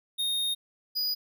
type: tone pair in turn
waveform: square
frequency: 3700 / 4926 Hz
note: A#7 / D#8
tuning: -14 / -18 cents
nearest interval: perfect fourth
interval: 496 cents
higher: second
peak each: -27 dBFS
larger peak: neither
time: 0.18-0.55 / 0.95-1.15 s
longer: first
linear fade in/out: 20 ms
effects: none